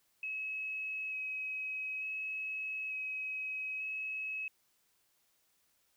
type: tone with vibrato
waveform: sine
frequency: 2558 Hz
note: D#7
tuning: 47 cents sharp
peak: -36 dBFS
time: 0.23-4.48 s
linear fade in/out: 2 ms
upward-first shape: square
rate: 0.56 Hz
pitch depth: 9 cents each way
effects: white hiss -74 dBFS RMS until 5.96 s